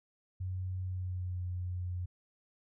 sine tone with pitch glide, 92.5 to 89.87 Hz, F#2 to F#2, 0 to -50 cents, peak -34 dBFS, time 0.4-2.06 s, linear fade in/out 10 ms, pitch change -50 cents, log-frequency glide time 0.83-1.44 s, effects none

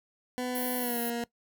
20% pulse tone with pitch glide, 250 to 236 Hz, B3 to A#3, +21 to +22 cents, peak -26 dBFS, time 0.38-1.24 s, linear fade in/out 0 ms, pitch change -99 cents, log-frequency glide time 0.77-0.99 s
pink high-pass noise, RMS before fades -36 dBFS, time 0.55-1.1 s, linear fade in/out 2 ms, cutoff 10000 Hz, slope 96 dB/octave
effects noise-tail reverb RT60 0.1 s tail -20 dB re dry

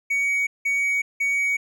triangle tone bursts, 2249 Hz, C#7, 24 cents sharp, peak -18 dBFS, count 3, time 0.1-1.57 s, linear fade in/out 10 ms, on 370 ms, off 180 ms, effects none

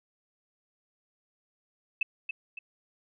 sine tone with echo, 2628 Hz, E7, 6 cents flat, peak -23 dBFS, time 2.01-2.03 s, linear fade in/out 5 ms, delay 280 ms, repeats 2, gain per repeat -7 dB, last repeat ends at 2.59 s, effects none

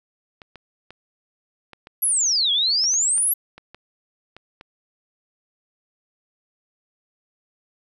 clicks, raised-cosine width 0.3 ms, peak -25 dBFS, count 12, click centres 0.418 / 0.557 / 0.906 / 1.733 / 1.871 / 2.84 / 2.94 / 3.18 / 3.58 / 3.746 / 4.366 / 4.611 s
sine exponential two-way sweep, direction down then up, 11770 to 3248 to 11770 Hz, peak -17 dBFS, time 2.02-3.34 s, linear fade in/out 10 ms, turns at 2.52 s
effects none

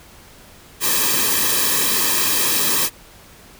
white noise with comb filter, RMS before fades -18 dBFS, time 0.8-2.9 s, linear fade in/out 50 ms, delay 1.4 ms, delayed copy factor -0.85, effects pink hiss -45 dBFS RMS until 3.59 s

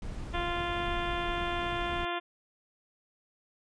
brown noise, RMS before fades -38 dBFS, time 0.02-2.05 s, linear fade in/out 2 ms
harmonic tone, 347.8 Hz, F4, 7 cents flat, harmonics 1 / 2 / 3 / 4 / 5 / 6 / 7 / 8 / 9 / 10, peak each -37 / -36 / -37 / -40 / -41 / -45 / -44 / -45 / -46 / -44 dBFS, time 0.33-2.2 s, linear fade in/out 20 ms
effects resampled to 22050 Hz

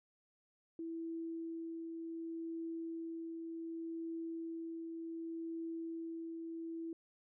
sine tone with tremolo, 329.6 Hz, E4, in tune, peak -39 dBFS, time 0.79-6.93 s, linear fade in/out 2 ms, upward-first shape triangle, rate 0.67 Hz, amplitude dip 30%, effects none

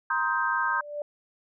sine chord, C minor seventh, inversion third, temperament just, 941.9 / 1046.5 / 1255.8 / 1569.8 Hz, Bb5 / C6 / Eb6 / G6, +18 / 0 / +16 / +2 cents, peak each -30 / -30 / -30 / -27 dBFS, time 0.1-0.81 s, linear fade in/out 5 ms
sine tone with exponential growth, 588 Hz, D5, 2 cents sharp, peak -27 dBFS, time 0.51-1.02 s, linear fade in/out 2 ms, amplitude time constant 110 ms
effects none

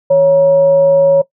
sine tone with frequency modulation, 554.4 Hz, C#5, in tune, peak -5 dBFS, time 0.1-1.22 s, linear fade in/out 10 ms, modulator 393 Hz, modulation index 0.21, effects noise-tail reverb RT60 0.1 s tail -18 dB re dry

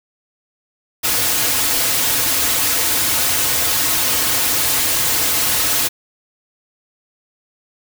white noise with comb filter, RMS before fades -17 dBFS, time 1.03-5.89 s, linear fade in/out 20 ms, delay 5.1 ms, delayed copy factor -0.8, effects none

